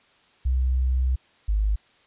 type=tone pair in turn; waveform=sine; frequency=64 / 51.85 Hz; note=C2 / G#1; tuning=-38 / -2 cents; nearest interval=major third; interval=364 cents; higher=first; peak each=-19 dBFS; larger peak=neither; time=0.45-1.16 / 1.48-1.76 s; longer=first; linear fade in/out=10 ms; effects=white hiss -59 dBFS RMS until 2.06 s + resampled to 8000 Hz